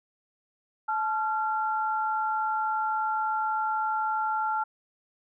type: tone pair together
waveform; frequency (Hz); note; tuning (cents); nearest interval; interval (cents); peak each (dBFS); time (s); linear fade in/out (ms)
sine; 868.2 / 1376; A5 / F6; -23 / -26; minor sixth; 797; -27 / -29; 0.88-4.64; 10
effects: none